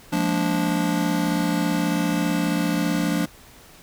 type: chord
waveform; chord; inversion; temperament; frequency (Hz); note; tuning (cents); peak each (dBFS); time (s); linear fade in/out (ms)
square; Bb dominant seventh; second; just; 174.81 / 209.8 / 233.1 / 291.4; F3 / Ab3 / Bb3 / D4; +2 / +18 / 0 / -13; -25 / -29 / -30 / -25; 0.12-3.26; 10
effects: pink hiss -48 dBFS RMS until 3.82 s